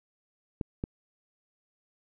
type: clicks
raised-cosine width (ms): 3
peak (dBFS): -18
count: 2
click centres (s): 0.612 / 0.839
effects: none